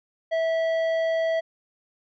sine tone with tanh clipping, 653 Hz, E5, 17 cents flat, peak -23 dBFS, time 0.31-1.41 s, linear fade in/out 20 ms, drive 10 dB, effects none

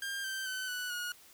sawtooth tone with pitch steps, 1600 / 1559.8 / 1520.7 / 1482.5 / 1445.3 Hz, G6 / G6 / F#6 / F#6 / F#6, +35 / -9 / +47 / +3 / -41 cents, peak -32 dBFS, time 0.02-1.12 s, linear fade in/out 2 ms, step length 220 ms, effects white hiss -58 dBFS RMS until 1.33 s

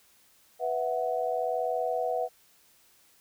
sine chord, B suspended fourth, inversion none, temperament equal, 493.9 / 659.3 / 740 Hz, B4 / E5 / F#5, 0 / 0 / 0 cents, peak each -31 dBFS, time 0.59-2.29 s, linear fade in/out 50 ms, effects white hiss -62 dBFS RMS until 3.2 s

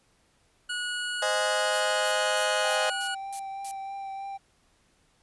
25% pulse tone, 1458 Hz, F#6, 26 cents flat, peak -26 dBFS, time 0.69-3.15 s, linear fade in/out 10 ms
sawtooth chord, Ab major, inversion first, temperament just, 519.1 / 623 / 830.6 Hz, C5 / Eb5 / Ab5, -14 / +2 / 0 cents, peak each -27 / -24 / -27 dBFS, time 1.22-2.9 s, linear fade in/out 5 ms
violet noise bursts, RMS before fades -34 dBFS, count 7, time 1.73-3.713 s, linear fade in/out 2 ms, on 69 ms, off 250 ms
triangle tone with vibrato, 784 Hz, G5, in tune, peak -32 dBFS, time 2.63-4.38 s, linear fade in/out 20 ms, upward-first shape triangle, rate 3.2 Hz, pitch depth 17 cents each way
effects pink hiss -66 dBFS RMS until 5.22 s + resampled to 24000 Hz

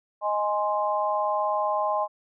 sine chord, Ab major, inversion second, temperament equal, 622.3 / 830.6 / 1046.5 Hz, Eb5 / Ab5 / C6, 0 / 0 / 0 cents, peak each -27 dBFS, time 0.21-2.08 s, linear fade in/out 50 ms, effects none

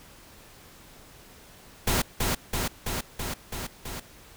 pink noise with echo, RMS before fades -24 dBFS, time 1.87-2.02 s, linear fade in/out 5 ms, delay 330 ms, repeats 6, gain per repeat -2 dB, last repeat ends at 4 s, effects pink hiss -51 dBFS RMS until 4.36 s

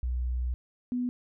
sine tone pair in turn, 61.74 / 247 Hz, B1 / B3, 0 / 0 cents, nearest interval 2 octaves, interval 2400 cents, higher second, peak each -27 dBFS, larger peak neither, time 0.03-0.54 / 0.92-1.09 s, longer first, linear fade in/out 0 ms, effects none

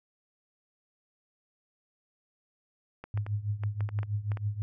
clicks, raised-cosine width 0.5 ms, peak -26 dBFS, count 10, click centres 3.04 / 3.175 / 3.265 / 3.636 / 3.807 / 3.89 / 3.989 / 4.031 / 4.318 / 4.372 s
sine tone with tremolo, 103.83 Hz, G#2, in tune, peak -25 dBFS, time 3.14-4.62 s, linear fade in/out 0 ms, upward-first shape triangle, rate 6.2 Hz, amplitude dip 90%
effects none

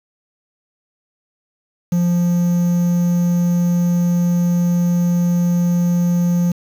triangle tone with quantisation, 174.61 Hz, F3, in tune, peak -11 dBFS, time 1.92-6.52 s, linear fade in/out 5 ms, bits 6, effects none

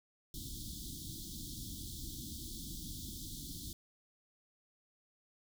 pink band-stop noise, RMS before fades -45 dBFS, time 0.34-3.73 s, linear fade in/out 2 ms, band 340 to 3300 Hz, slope 96 dB/octave, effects none

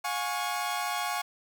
sawtooth chord, Db major, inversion first, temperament equal with one note detuned, 714.8 / 830.6 / 1108.7 Hz, F5 / Ab5 / Db6, +40 / 0 / 0 cents, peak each -30 dBFS, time 0.04-1.22 s, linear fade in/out 10 ms, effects none

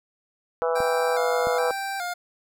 harmonic tone, 164.81 Hz, E3, in tune, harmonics 3 / 4 / 5 / 6 / 7 / 8 / 9, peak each -23 / -29 / -31 / -33 / -36 / -32 / -40 dBFS, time 0.62-1.71 s, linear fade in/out 0 ms
25% pulse tone with vibrato, 745 Hz, F#5, 12 cents sharp, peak -24 dBFS, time 0.75-2.14 s, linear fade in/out 10 ms, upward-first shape square, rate 1.2 Hz, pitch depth 88 cents each way
clicks, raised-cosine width 3 ms, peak -23 dBFS, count 2, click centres 0.804 / 1.471 s
effects none

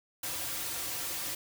white noise with comb filter, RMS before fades -36 dBFS, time 0.23-1.35 s, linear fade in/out 5 ms, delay 4.7 ms, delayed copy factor -0.7, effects none

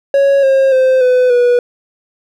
triangle tone with pitch steps, 554.4 / 536.8 / 519.7 / 503.1 / 487.1 Hz, C#5 / C5 / C5 / B4 / B4, 0 / +44 / -12 / +32 / -24 cents, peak -5 dBFS, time 0.14-1.59 s, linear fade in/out 2 ms, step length 290 ms, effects none

